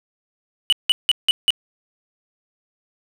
triangle tone bursts, 2960 Hz, F#7, in tune, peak -10 dBFS, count 5, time 0.7-1.505 s, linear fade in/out 0 ms, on 25 ms, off 170 ms, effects none

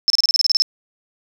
sine tone bursts, 5274 Hz, E8, in tune, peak -11 dBFS, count 11, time 0.08-0.621 s, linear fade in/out 0 ms, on 21 ms, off 31 ms, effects none

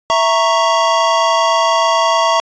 square chord, A# diminished, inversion second, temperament equal, 659.3 / 932.3 / 1108.7 Hz, E5 / A#5 / C#6, 0 / 0 / 0 cents, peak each -16 dBFS, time 0.1-2.4 s, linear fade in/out 0 ms, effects resampled to 16000 Hz

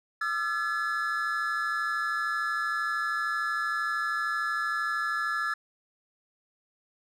triangle tone cluster, 1217 / 1350 / 1708 Hz, D#6 / E6 / G#6, -39 / +41 / +48 cents, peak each -35 / -29 / -28 dBFS, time 0.21-5.54 s, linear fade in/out 5 ms, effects none

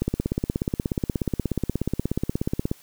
click train, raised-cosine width 3 ms, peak -10 dBFS, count 46, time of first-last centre 0.02-2.715 s, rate 16.7 Hz, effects white hiss -53 dBFS RMS until 2.82 s

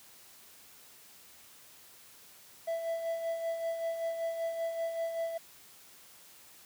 triangle tone with tremolo, 663 Hz, E5, 10 cents sharp, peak -28 dBFS, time 2.67-5.38 s, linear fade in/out 10 ms, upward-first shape sine, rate 5.2 Hz, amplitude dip 50%, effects white hiss -56 dBFS RMS until 6.65 s + high-pass 60 Hz 12 dB/octave

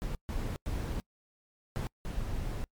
brown noise bursts at uneven times, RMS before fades -34 dBFS, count 5, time 0.02-0.15 / 0.29-0.56 / 0.66-1 / 1.76-1.87 / 2.05-2.64 s, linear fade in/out 0 ms, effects noise-tail reverb RT60 0.1 s tail -26 dB re dry + MP3 96 kbps

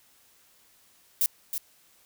violet noise with echo, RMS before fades -23 dBFS, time 1.21-1.26 s, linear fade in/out 0 ms, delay 320 ms, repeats 1, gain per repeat -8 dB, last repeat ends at 1.58 s, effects white hiss -61 dBFS RMS until 2.05 s

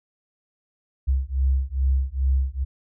sine beating tone pair, 65.41 / 67.81 Hz, C2 / C#2, 0 / -38 cents, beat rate 2.4 Hz, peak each -22 / -22 dBFS, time 1.07-2.65 s, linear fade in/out 20 ms, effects none

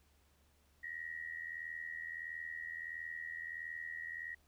sine tone with amplitude modulation, 1901 Hz, A#6, 33 cents sharp, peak -38 dBFS, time 0.83-4.35 s, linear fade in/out 10 ms, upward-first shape sine, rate 81.5 Hz, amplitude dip 80%, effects added 72 Hz sine -70 dBFS peak until 4.47 s + pink hiss -73 dBFS RMS until 4.47 s

